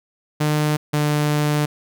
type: tone pair in turn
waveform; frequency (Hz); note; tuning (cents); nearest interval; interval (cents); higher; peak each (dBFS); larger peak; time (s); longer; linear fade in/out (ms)
sawtooth; 150.9 / 148.91; D3 / D3; +47 / +24; unison; 23; first; -13; neither; 0.4-0.77 / 0.93-1.66; second; 10
effects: none